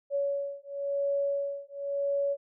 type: beating tone pair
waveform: sine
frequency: 562 / 562.95 Hz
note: C#5 / C#5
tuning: +24 / +27 cents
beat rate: 0.95 Hz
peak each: -31 dBFS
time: 0.1-2.37 s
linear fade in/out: 50 ms
effects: none